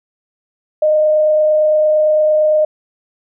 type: tone with frequency modulation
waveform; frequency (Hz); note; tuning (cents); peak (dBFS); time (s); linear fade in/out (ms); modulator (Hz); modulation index
sine; 614; D#5; -23; -9; 0.82-2.65; 5; 28.8; 0.21
effects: none